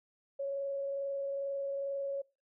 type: tone with frequency modulation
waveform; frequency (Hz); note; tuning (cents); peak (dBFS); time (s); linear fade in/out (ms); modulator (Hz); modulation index
sine; 554.4; C#5; 0; -33; 0.39-2.22; 10; 22.3; 0.2
effects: noise-tail reverb RT60 0.3 s tail -23 dB re dry